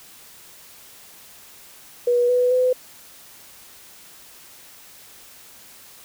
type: tone with pitch steps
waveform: sine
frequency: 485.2 / 495.4 / 505.8 Hz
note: B4 / B4 / B4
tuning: -31 / +5 / +41 cents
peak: -15 dBFS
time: 2.07-2.73 s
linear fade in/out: 5 ms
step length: 220 ms
effects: white hiss -46 dBFS RMS until 6.04 s